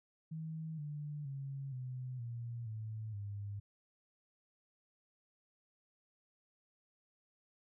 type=tone with pitch steps; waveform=sine; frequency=159.4 / 147.87 / 137.17 / 127.25 / 118.04 / 109.5 / 101.58 Hz; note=D#3 / D3 / C#3 / C3 / A#2 / A2 / G#2; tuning=+42 / +12 / -18 / -48 / +22 / -8 / -38 cents; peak=-40 dBFS; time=0.31-3.6 s; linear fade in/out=10 ms; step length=470 ms; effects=none